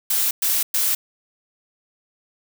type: noise bursts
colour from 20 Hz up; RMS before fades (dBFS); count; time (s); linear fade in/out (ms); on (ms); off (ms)
blue; -20; 3; 0.1-0.95; 5; 210; 110
effects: none